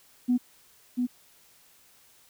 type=tone with echo; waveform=sine; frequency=247 Hz; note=B3; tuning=in tune; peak=-19 dBFS; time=0.28-0.38 s; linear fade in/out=20 ms; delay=690 ms; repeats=1; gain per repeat=-4 dB; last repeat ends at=1.07 s; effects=tanh soft clip ceiling -15 dBFS + white hiss -59 dBFS RMS until 2.29 s